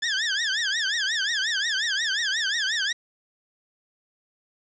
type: tone with vibrato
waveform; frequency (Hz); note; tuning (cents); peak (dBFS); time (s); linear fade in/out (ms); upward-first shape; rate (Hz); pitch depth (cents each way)
20% pulse; 1700; G#6; +40; -18; 0.02-2.93; 10; triangle; 5.6; 220
effects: resampled to 16000 Hz + 8-bit